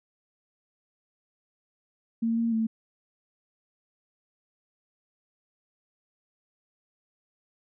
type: tone with pitch steps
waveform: sine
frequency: 228.4 / 230.7 / 223.2 Hz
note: A#3 / A#3 / A3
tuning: -35 / -18 / +25 cents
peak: -23 dBFS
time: 2.22-2.67 s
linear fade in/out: 10 ms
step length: 150 ms
effects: none